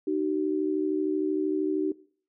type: tone pair together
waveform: sine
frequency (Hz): 307.6 / 380.6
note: D#4 / F#4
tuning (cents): -20 / +49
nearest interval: major third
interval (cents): 369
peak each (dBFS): -27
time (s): 0.07-1.92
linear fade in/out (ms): 5
effects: noise-tail reverb RT60 0.5 s tail -20 dB re dry